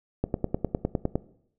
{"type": "click train", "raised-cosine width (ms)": 2, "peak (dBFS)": -11, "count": 10, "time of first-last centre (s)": [0.24, 1.156], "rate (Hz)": 9.83, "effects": ["noise-tail reverb RT60 0.7 s tail -18 dB re dry"]}